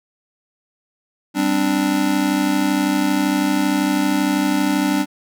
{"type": "chord", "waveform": "square", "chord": "G suspended fourth", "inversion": "none", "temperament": "just", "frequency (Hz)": [196, 261.3, 294], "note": ["G3", "C4", "D4"], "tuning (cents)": [0, -2, 2], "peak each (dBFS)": [-23, -23, -19], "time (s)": [1.34, 5.06], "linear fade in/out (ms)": 50, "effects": []}